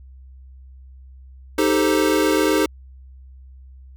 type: chord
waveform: square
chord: A half-diminished seventh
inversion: second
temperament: equal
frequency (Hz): 311.1 / 392 / 440 / 523.3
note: Eb4 / G4 / A4 / C5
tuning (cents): 0 / 0 / 0 / 0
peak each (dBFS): -20 / -22 / -23 / -25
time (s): 1.58-2.66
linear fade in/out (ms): 5
effects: added 65 Hz sine -40 dBFS peak until 3.96 s